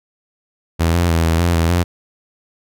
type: tone with pitch steps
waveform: sawtooth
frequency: 82.8 / 86.5 / 82.7 / 82 / 86.2 / 82.7 / 87.4 Hz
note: E2 / F2 / E2 / E2 / F2 / E2 / F2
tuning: +8 / -16 / +6 / -9 / -22 / +6 / +2 cents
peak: -9 dBFS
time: 0.79-1.84 s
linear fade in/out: 20 ms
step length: 150 ms
effects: none